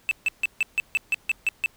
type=tone bursts; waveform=triangle; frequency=2637 Hz; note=E7; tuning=in tune; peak=-17 dBFS; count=10; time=0.09-1.66 s; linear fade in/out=0 ms; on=22 ms; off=150 ms; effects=pink hiss -58 dBFS RMS until 1.76 s